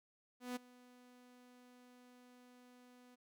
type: tone with ADSR envelope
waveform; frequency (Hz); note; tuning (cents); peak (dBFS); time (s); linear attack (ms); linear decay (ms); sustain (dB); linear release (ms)
sawtooth; 248; B3; +7; -35; 0.4-3.16; 160; 14; -22; 20
effects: none